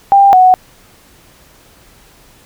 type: tone pair in turn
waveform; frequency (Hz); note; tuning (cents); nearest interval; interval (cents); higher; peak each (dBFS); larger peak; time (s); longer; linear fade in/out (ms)
sine; 794 / 740.2; G5 / F#5; +22 / 0; minor second; 122; first; -3; neither; 0.12-0.33 / 0.33-0.54; neither; 0
effects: pink hiss -45 dBFS RMS until 2.45 s